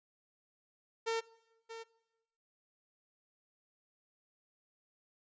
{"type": "tone with echo", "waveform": "sawtooth", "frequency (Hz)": 454.2, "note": "A#4", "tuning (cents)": -45, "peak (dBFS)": -28, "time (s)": [1.06, 1.21], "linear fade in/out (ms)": 20, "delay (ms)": 630, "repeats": 1, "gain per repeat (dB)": -12, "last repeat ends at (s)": 1.84, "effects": ["noise-tail reverb RT60 1.0 s tail -21 dB re dry", "resampled to 16000 Hz"]}